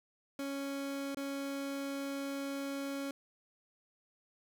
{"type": "tone with dropouts", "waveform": "30% pulse", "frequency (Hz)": 277.2, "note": "C#4", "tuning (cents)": 0, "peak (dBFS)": -34, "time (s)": [0.39, 3.11], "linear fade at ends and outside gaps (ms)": 2, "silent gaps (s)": [1.147, 1.17], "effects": []}